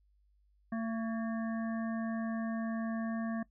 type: harmonic tone with a mistuned harmonic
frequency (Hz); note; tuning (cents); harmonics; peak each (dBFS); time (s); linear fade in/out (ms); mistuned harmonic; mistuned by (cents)
225.1; A3; +40; 1 / 3 / 5 / 7 / 8; -33 / -43 / -47 / -50 / -51; 0.72-3.43; 5; 7; +68
effects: noise-tail reverb RT60 0.1 s tail -20 dB re dry + added 50 Hz sine -66 dBFS peak until 3.5 s